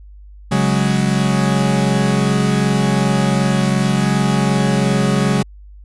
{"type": "chord", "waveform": "40% pulse", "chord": "C# suspended fourth", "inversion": "none", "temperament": "equal", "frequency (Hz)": [138.59, 185, 207.7], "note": ["C#3", "F#3", "G#3"], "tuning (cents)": [0, 0, 0], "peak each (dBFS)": -17, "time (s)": [0.51, 5.43], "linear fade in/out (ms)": 10, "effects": ["added 50 Hz sine -36 dBFS peak until 5.84 s", "resampled to 24000 Hz"]}